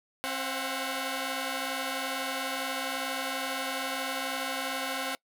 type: tone cluster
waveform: 10% pulse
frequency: 267.1 / 522 / 676 / 739 Hz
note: C4 / C5 / E5 / F#5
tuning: +36 / -4 / +43 / -2 cents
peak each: -27 / -31 / -31 / -27 dBFS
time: 0.24-5.15 s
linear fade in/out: 0 ms
effects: noise-tail reverb RT60 0.1 s tail -24 dB re dry